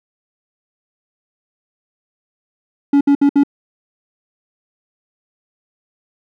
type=tone bursts; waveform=triangle; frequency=282.9 Hz; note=C#4; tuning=35 cents sharp; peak=-6 dBFS; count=4; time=2.93-3.435 s; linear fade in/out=5 ms; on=79 ms; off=63 ms; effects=none